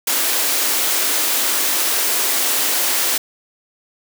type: high-pass noise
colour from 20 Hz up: white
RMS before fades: -18 dBFS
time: 0.07-3.18 s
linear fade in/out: 5 ms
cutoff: 250 Hz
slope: 48 dB/octave
effects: none